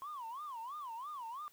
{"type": "tone with vibrato", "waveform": "sine", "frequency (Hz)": 1046.5, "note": "C6", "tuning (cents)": 0, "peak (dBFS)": -40, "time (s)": [0.02, 1.48], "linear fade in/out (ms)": 0, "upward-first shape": "sine", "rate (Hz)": 3, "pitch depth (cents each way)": 270, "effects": ["tanh soft clip ceiling -39 dBFS", "white hiss -66 dBFS RMS until 1.52 s"]}